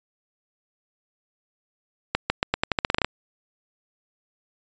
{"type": "accelerating click train", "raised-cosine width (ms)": 0.3, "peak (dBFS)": -4, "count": 13, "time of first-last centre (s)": [2.15, 3.046], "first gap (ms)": 150, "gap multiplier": 0.86, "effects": ["resampled to 16000 Hz"]}